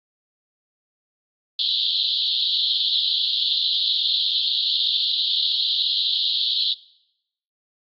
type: band-pass noise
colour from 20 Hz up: white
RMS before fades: -22 dBFS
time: 1.59-6.73 s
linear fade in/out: 2 ms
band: 3200 to 4300 Hz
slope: 96 dB/octave
effects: noise-tail reverb RT60 0.8 s tail -20 dB re dry + AAC 32 kbps